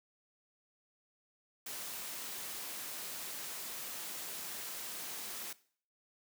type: noise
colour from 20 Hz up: white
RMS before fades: -43 dBFS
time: 1.66-5.53 s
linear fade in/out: 5 ms
effects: noise-tail reverb RT60 0.5 s tail -19 dB re dry + high-pass 150 Hz 12 dB/octave